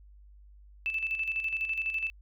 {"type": "tone with tremolo", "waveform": "sine", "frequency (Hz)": 2637, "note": "E7", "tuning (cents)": 0, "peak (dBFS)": -27, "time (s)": [0.86, 2.1], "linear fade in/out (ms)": 0, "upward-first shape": "square", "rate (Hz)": 12, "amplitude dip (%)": 55, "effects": ["added 50 Hz sine -51 dBFS peak until 2.21 s"]}